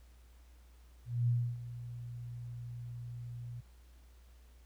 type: tone with ADSR envelope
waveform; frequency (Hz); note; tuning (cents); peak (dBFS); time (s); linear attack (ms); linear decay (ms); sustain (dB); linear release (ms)
sine; 120; B2; -49; -26; 1.05-3.61; 230; 290; -15; 12
effects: added 60 Hz sine -56 dBFS peak until 4.65 s + pink hiss -69 dBFS RMS until 4.65 s